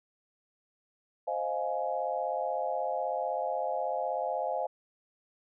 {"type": "chord", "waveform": "sine", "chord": "F minor seventh", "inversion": "second", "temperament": "equal with one note detuned", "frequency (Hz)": [523.3, 622.3, 698.5, 838.8], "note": ["C5", "Eb5", "F5", "Ab5"], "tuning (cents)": [0, 0, 0, 17], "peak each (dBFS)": [-35, -35, -34, -35], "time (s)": [1.27, 4.67], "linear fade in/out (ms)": 10, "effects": []}